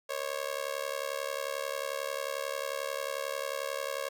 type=tone with amplitude modulation; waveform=sawtooth; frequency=548 Hz; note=C#5; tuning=20 cents flat; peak=-25 dBFS; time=0.09-4.09 s; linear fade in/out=10 ms; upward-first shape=sine; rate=71.2 Hz; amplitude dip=95%; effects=none